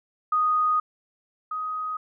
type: tone pair in turn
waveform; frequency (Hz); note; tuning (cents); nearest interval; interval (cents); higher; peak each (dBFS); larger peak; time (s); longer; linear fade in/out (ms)
sine; 1242 / 1254.3; D#6 / D#6; -3 / +14; unison; 17; second; -19 / -27; first; 0.32-0.8 / 1.51-1.97; first; 5
effects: none